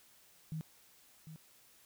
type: tone with echo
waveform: sine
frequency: 158.2 Hz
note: D#3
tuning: 29 cents sharp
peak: -37 dBFS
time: 0.52-0.61 s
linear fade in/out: 0 ms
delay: 750 ms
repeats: 1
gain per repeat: -10 dB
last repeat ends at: 1.36 s
effects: white hiss -64 dBFS RMS until 1.85 s